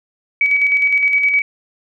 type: tone with tremolo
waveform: sine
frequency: 2273 Hz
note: C#7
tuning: 43 cents sharp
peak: -10 dBFS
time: 0.41-1.42 s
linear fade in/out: 2 ms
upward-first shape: square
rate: 9.7 Hz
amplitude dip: 40%
effects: none